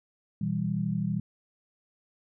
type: tone cluster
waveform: sine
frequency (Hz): 121.7 / 163.8 / 196.6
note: B2 / E3 / G3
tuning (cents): -25 / -11 / +5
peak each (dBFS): -33 / -30 / -30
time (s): 0.41-1.2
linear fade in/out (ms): 5
effects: none